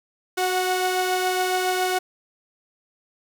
sawtooth tone pair together, 370 / 732.8 Hz, F#4 / F#5, 0 / -17 cents, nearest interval octave, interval 1183 cents, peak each -20 dBFS, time 0.37-1.99 s, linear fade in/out 10 ms, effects none

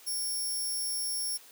10% pulse tone, 5480 Hz, F8, 34 cents flat, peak -25 dBFS, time 0.06-1.38 s, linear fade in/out 20 ms, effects white hiss -54 dBFS RMS until 1.51 s + high-pass 300 Hz 12 dB/octave

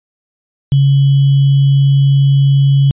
sine tone with sample-and-hold, 138.59 Hz, C#3, in tune, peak -6 dBFS, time 0.72-2.91 s, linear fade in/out 0 ms, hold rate 3150 Hz, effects resampled to 8000 Hz

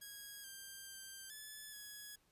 5% pulse tone with pitch steps, 1647 / 1584 / 1574 / 1726 / 1678 Hz, G#6 / G6 / G6 / A6 / G#6, -15 / +18 / +7 / -34 / +17 cents, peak -39 dBFS, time 0.01-2.16 s, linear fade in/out 10 ms, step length 430 ms, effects pink hiss -75 dBFS RMS until 2.31 s + resampled to 32000 Hz

